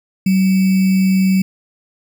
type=tone with sample-and-hold; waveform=sine; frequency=189.6 Hz; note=F#3; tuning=43 cents sharp; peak=-10 dBFS; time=0.26-1.42 s; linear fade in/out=5 ms; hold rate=2450 Hz; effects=none